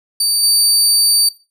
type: tone with level steps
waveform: 25% pulse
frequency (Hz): 4612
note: D8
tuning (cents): -32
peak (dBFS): -8 / -5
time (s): 0.2-1.29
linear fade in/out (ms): 5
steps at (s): 0.43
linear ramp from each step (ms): 2
effects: noise-tail reverb RT60 0.3 s tail -18 dB re dry